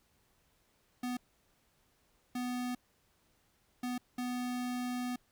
square tone bursts at uneven times, 247.7 Hz, B3, 5 cents sharp, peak -35 dBFS, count 4, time 1.03-1.17 / 2.35-2.75 / 3.83-3.98 / 4.18-5.16 s, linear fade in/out 5 ms, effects pink hiss -72 dBFS RMS until 5.31 s

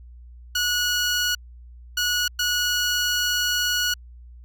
15% pulse tone bursts at uneven times, 1459 Hz, F#6, 25 cents flat, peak -14 dBFS, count 3, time 0.55-1.35 / 1.97-2.28 / 2.39-3.94 s, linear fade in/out 5 ms, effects added 60 Hz sine -41 dBFS peak until 4.44 s

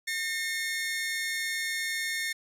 sawtooth tone pair together, 1816.3 / 2160 Hz, A#6 / C#7, -45 / -45 cents, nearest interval minor third, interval 300 cents, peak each -28 / -30 dBFS, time 0.07-2.33 s, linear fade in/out 10 ms, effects resampled to 32000 Hz

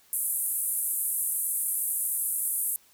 white band-pass noise, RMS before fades -29 dBFS, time 0.13-2.76 s, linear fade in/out 0 ms, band 9000 to 13000 Hz, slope 48 dB/octave, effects white hiss -60 dBFS RMS until 2.93 s

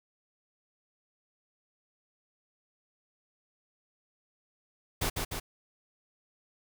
pink noise with echo, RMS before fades -30 dBFS, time 5.01-5.1 s, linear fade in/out 10 ms, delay 150 ms, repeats 2, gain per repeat -3 dB, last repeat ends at 5.4 s, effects none

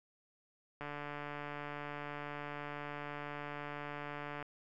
click train, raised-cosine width 0.5 ms, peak -28 dBFS, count 529, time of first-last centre 0.81-4.426 s, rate 146 Hz, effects none

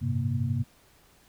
sine tone cluster, 98.3 / 110.2 / 130.1 / 234.1 Hz, G2 / A2 / C3 / A#3, +5 / +3 / -9 / +8 cents, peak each -30 / -33 / -28 / -34 dBFS, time 0.01-0.64 s, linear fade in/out 20 ms, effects pink hiss -60 dBFS RMS until 1.28 s

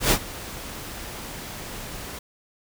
pink noise with ADSR envelope, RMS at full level -17 dBFS, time 0-2.19 s, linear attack 110 ms, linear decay 72 ms, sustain -19 dB, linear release 5 ms, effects none

